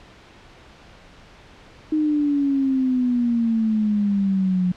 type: exponential sweep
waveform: sine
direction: down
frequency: 311.1 to 178.8 Hz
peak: -17 dBFS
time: 1.92-4.72 s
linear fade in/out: 5 ms
effects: pink hiss -47 dBFS RMS until 4.76 s + low-pass 4000 Hz 12 dB/octave